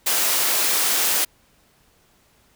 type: high-pass noise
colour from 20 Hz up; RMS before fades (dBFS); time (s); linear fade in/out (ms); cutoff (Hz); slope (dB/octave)
white; -20; 0.06-1.25; 10; 320; 12
effects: pink hiss -59 dBFS RMS until 2.55 s